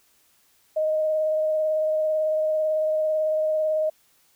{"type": "tone with vibrato", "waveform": "sine", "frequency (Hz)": 622.3, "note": "D#5", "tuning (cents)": 0, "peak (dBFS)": -20, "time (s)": [0.76, 3.9], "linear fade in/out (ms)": 10, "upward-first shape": "sine", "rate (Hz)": 18, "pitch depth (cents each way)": 14, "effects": ["white hiss -62 dBFS RMS until 4.35 s"]}